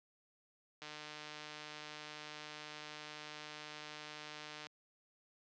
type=click train; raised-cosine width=0.2 ms; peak=-30 dBFS; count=582; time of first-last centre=0.82-4.668 s; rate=151 Hz; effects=high-pass 150 Hz 12 dB/octave + low-pass 6000 Hz 12 dB/octave